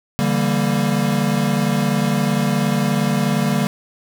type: chord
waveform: square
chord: E half-diminished seventh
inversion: third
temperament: equal with one note detuned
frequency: 144.73 / 164.81 / 196 / 233.1 Hz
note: D3 / E3 / G3 / Bb3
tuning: -25 / 0 / 0 / 0 cents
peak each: -22 / -27 / -21 / -22 dBFS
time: 0.19-3.67 s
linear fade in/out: 0 ms
effects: none